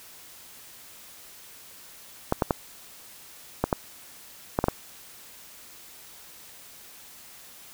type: clicks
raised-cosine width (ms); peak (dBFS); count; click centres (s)
1; -7; 8; 2.324 / 2.422 / 2.508 / 3.64 / 3.728 / 4.589 / 4.641 / 4.684
effects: white hiss -48 dBFS RMS until 7.73 s